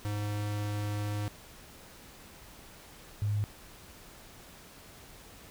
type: tone pair in turn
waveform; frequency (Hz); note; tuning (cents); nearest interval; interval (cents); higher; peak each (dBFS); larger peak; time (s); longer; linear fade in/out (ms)
square / sine; 103.83 / 103.83; G#2 / G#2; 0 / 0; unison; 0; neither; -32 / -27; second; 0.05-1.28 / 3.22-3.44; first; 0
effects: pink hiss -52 dBFS RMS until 5.5 s